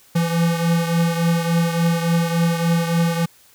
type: beating tone pair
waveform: square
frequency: 167.4 / 170.9 Hz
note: E3 / F3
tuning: +27 / -37 cents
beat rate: 3.5 Hz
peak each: -18 / -24 dBFS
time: 0.15-3.26 s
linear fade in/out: 10 ms
effects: white hiss -52 dBFS RMS until 3.54 s